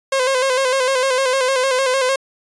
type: tone with vibrato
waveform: sawtooth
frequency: 523.3 Hz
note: C5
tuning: in tune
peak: -11 dBFS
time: 0.12-2.16 s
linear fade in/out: 5 ms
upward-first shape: square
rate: 6.6 Hz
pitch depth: 52 cents each way
effects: resampled to 22050 Hz